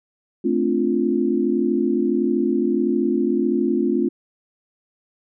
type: chord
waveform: sine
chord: D minor seventh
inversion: second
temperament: equal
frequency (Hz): 220 / 261.6 / 293.7 / 349.2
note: A3 / C4 / D4 / F4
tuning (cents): 0 / 0 / 0 / 0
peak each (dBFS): -23 / -22 / -25 / -21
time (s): 0.44-4.09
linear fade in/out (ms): 10
effects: none